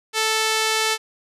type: tone with band-pass filter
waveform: sawtooth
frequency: 439.8 Hz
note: A4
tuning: 1 cent flat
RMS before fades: -21 dBFS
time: 0.13-0.98 s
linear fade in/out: 50 ms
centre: 4400 Hz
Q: 0.57
effects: resampled to 32000 Hz